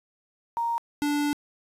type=tone pair in turn; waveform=sine / square; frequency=932.3 / 292 Hz; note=A#5 / D4; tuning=0 / -10 cents; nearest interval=octave + minor sixth; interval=2010 cents; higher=first; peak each=-24 dBFS; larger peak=neither; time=0.57-0.78 / 1.02-1.33 s; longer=second; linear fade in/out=0 ms; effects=resampled to 32000 Hz + 9-bit